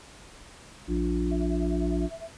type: harmonic tone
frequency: 58.8 Hz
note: A#1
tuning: 16 cents sharp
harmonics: 1 / 3 / 5 / 6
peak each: -28 / -31 / -29 / -31 dBFS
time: 0.87-2.1 s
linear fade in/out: 50 ms
type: tone with tremolo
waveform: sine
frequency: 660 Hz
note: E5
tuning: 2 cents sharp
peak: -34 dBFS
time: 1.31-2.31 s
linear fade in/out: 10 ms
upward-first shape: sine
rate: 9.9 Hz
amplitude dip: 90%
effects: pink hiss -49 dBFS RMS until 2.37 s + resampled to 22050 Hz